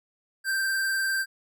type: tone with vibrato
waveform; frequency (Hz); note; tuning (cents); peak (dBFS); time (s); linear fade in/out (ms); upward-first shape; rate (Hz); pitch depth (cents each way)
square; 1568; G6; 0; -25; 0.44-1.26; 50; sine; 20; 28
effects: none